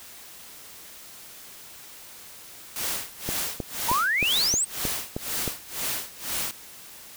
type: noise with tremolo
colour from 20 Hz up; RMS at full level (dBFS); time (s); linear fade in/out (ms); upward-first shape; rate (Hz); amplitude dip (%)
white; -28; 2.76-6.51; 0; sine; 2; 100
type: click train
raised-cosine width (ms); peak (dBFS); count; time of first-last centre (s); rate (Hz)
2; -15; 8; 3.29-5.478; 3.2
type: exponential sweep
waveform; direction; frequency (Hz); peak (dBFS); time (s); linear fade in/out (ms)
sine; up; 897 to 8570; -21; 3.88-4.65; 10
effects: white hiss -45 dBFS RMS until 7.16 s